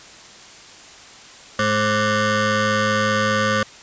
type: ring-modulated tone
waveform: 20% pulse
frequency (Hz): 319.8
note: D#4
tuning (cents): +48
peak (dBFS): -9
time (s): 1.59-3.63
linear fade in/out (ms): 2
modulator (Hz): 852
effects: white hiss -42 dBFS RMS until 3.82 s + resampled to 16000 Hz